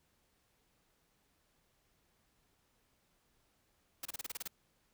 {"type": "noise bursts", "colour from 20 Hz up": "white", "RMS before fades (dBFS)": -41, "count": 9, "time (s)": [4.03, 4.478], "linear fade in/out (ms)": 5, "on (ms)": 24, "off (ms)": 29, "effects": ["pink hiss -75 dBFS RMS until 4.93 s"]}